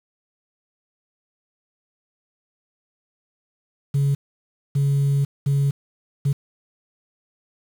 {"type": "tone bursts at uneven times", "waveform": "sine", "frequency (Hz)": 140, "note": "C#3", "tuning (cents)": 18, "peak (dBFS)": -14, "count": 4, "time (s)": [[3.94, 4.15], [4.75, 5.25], [5.46, 5.71], [6.25, 6.33]], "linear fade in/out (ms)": 10, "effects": ["tanh soft clip ceiling -15 dBFS", "7-bit"]}